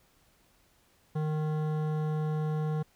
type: tone with hard clipping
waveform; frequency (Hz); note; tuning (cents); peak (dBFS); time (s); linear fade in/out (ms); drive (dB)
sine; 154; D#3; -17; -30; 1.15-2.83; 10; 14
effects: pink hiss -66 dBFS RMS until 2.95 s